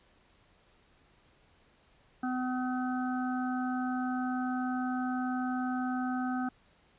harmonic tone, 253.4 Hz, B3, 45 cents sharp, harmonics 1 / 3 / 5 / 6, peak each -31 / -37 / -41 / -42 dBFS, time 2.23-6.49 s, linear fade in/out 5 ms, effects pink hiss -65 dBFS RMS until 6.98 s + resampled to 8000 Hz

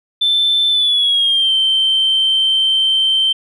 sine tone with pitch glide, 3537 to 3115 Hz, A7 to G7, +8 to -12 cents, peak -10 dBFS, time 0.21-3.33 s, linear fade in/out 10 ms, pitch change -220 cents, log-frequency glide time 0.7-1.53 s, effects tanh soft clip ceiling -7 dBFS

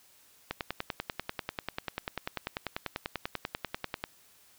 click train, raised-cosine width 0.3 ms, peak -16 dBFS, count 37, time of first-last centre 0.51-4.039 s, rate 10.2 Hz, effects white hiss -61 dBFS RMS until 4.58 s

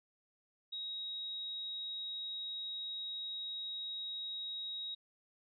sine tone, 3797 Hz, A#7, 31 cents sharp, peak -39 dBFS, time 0.72-4.95 s, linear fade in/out 10 ms, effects none

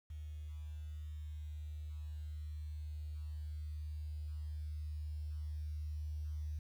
sine tone with level ramp, 76 Hz, D#2, 40 cents flat, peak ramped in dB -43 to -38 dBFS, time 0.1-6.59 s, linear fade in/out 5 ms, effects 11-bit

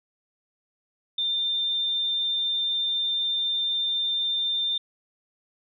sine tone, 3594 Hz, A7, 36 cents sharp, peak -23 dBFS, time 1.18-4.78 s, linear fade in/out 5 ms, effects none

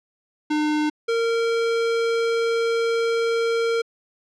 square tone pair in turn, 302.6 / 460.6 Hz, D#4 / A#4, -48 / -21 cents, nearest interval perfect fifth, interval 727 cents, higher second, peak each -20 dBFS, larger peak neither, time 0.5-0.9 / 1.08-3.82 s, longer second, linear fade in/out 10 ms, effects low-pass 5000 Hz 12 dB/octave

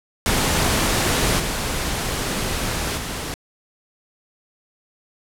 pink noise with level steps, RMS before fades -19 / -24 / -28 dBFS, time 0.26-3.34 s, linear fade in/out 0 ms, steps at 1.39 / 2.97 s, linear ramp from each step 10 ms, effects low-pass 12000 Hz 12 dB/octave

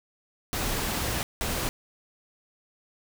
pink noise bursts at uneven times, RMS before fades -29 dBFS, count 2, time 0.53-1.23 / 1.41-1.69 s, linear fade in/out 0 ms, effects none

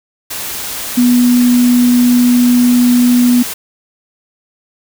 sine tone in noise, 244.8 Hz, B3, 15 cents flat, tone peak -6 dBFS, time 0.97-3.43 s, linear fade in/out 10 ms, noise white, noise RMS -22 dBFS, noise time 0.3-3.54 s, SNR +13 dB, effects none

